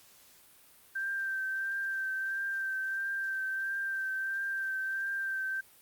sine tone with vibrato, 1568 Hz, G6, in tune, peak -31 dBFS, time 0.95-5.61 s, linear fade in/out 10 ms, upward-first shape triangle, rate 1.5 Hz, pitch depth 24 cents each way, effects white hiss -59 dBFS RMS until 5.81 s + Opus 48 kbps

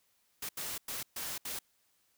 white noise bursts at uneven times, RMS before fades -39 dBFS, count 5, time 0.42-0.49 / 0.57-0.78 / 0.88-1.03 / 1.16-1.38 / 1.45-1.59 s, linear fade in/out 5 ms, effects white hiss -73 dBFS RMS until 2.17 s

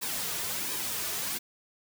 white noise with flanger, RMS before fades -33 dBFS, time 0.01-1.39 s, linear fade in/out 20 ms, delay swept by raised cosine 1.4 to 3.8 ms, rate 1.4 Hz, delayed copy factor -0.6, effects none

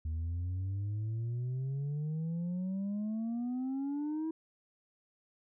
sine exponential sweep, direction up, 77.78 to 324 Hz, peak -30 dBFS, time 0.05-4.31 s, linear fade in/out 5 ms, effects tanh soft clip ceiling -32 dBFS

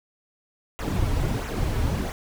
brown noise with flanger, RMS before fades -25 dBFS, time 0.79-2.12 s, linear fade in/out 0 ms, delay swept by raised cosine 0.21 to 5.81 ms, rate 1.5 Hz, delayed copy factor -0.65, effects none

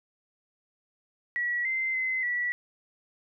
sine tone with pitch steps, 1931 / 2076 / 2051 / 1948 Hz, B6 / C7 / C7 / B6, -39 / -14 / -35 / -24 cents, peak -26 dBFS, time 1.36-2.52 s, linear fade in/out 0 ms, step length 290 ms, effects none

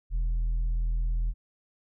sine tone with tanh clipping, 41.2 Hz, E1, in tune, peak -25 dBFS, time 0.1-1.34 s, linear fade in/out 50 ms, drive 3 dB, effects none

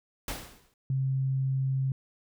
pink noise with exponential decay, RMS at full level -32 dBFS, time 0.28-0.74 s, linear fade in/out 2 ms, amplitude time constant 100 ms
sine tone, 133.4 Hz, C3, 34 cents sharp, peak -25 dBFS, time 0.9-1.92 s, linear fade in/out 2 ms
effects none

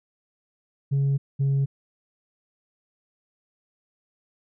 sine tone pair in turn, 138.59 / 137.71 Hz, C#3 / C#3, 0 / -11 cents, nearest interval unison, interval 11 cents, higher first, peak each -17 dBFS, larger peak neither, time 0.91-1.18 / 1.39-1.66 s, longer neither, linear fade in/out 20 ms, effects tanh soft clip ceiling -18 dBFS

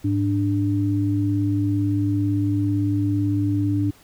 sine tone pair together, 104.05 / 294.3 Hz, G#2 / D4, +4 / +4 cents, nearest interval octave + tritone, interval 1800 cents, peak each -21 dBFS, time 0.04-3.91 s, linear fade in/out 10 ms, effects pink hiss -52 dBFS RMS until 4.03 s

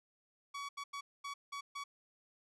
sawtooth tone bursts at uneven times, 1130 Hz, C#6, 33 cents sharp, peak -37 dBFS, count 6, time 0.54-0.69 / 0.77-0.84 / 0.93-1.01 / 1.24-1.34 / 1.52-1.61 / 1.75-1.84 s, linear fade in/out 10 ms, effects low-pass 7000 Hz 12 dB/octave

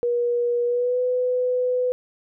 sine tone with pitch glide, 480.1 to 500.2 Hz, B4 to B4, -49 to +22 cents, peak -19 dBFS, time 0.03-1.92 s, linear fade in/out 0 ms, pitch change +71 cents, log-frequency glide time 0.65-1 s, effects none

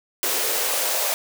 white noise with high-pass filter sweep, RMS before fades -23 dBFS, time 0.23-1.14 s, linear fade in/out 0 ms, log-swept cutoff 390 to 640 Hz, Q 3.1, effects none

